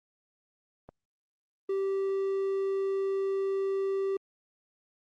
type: click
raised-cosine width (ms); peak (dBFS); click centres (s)
1; -30; 0.89
type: tone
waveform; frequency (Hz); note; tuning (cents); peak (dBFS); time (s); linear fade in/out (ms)
triangle; 389.4; G4; -12; -25; 1.69-4.17; 5
effects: Opus 32 kbps